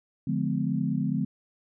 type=chord; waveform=sine; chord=D diminished seventh; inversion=none; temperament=just; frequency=146.83 / 176.2 / 211.4 / 253.7 Hz; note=D3 / F3 / Ab3 / Cb4; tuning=0 / +16 / +31 / +47 cents; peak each=-30 dBFS; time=0.27-1.25 s; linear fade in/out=5 ms; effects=none